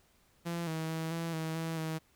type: tone with pitch steps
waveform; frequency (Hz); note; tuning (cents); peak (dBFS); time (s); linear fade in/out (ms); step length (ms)
sawtooth; 170.1 / 160.2 / 161.5 / 166.3 / 160.2 / 163.3 / 159.4; F3 / E3 / E3 / E3 / E3 / E3 / D#3; -45 / -49 / -35 / +16 / -49 / -16 / +42; -30; 0.45-1.99; 20; 220
effects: pink hiss -68 dBFS RMS until 2.15 s